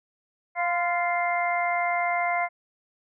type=harmonic tone with a mistuned harmonic; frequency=349.2 Hz; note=F4; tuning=in tune; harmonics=2 / 3 / 4 / 5 / 6; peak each=-25 / -31 / -35 / -39 / -28 dBFS; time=0.55-2.49 s; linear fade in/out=50 ms; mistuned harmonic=3; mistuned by=-28 cents; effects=none